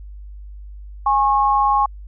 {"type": "tone pair together", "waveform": "sine", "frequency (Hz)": [827, 1088.4], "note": ["G#5", "C#6"], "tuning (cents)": [-8, -32], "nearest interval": "perfect fourth", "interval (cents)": 476, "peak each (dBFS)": -16, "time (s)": [1.06, 1.86], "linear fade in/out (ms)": 5, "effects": ["added 50 Hz sine -33 dBFS peak until 2.07 s"]}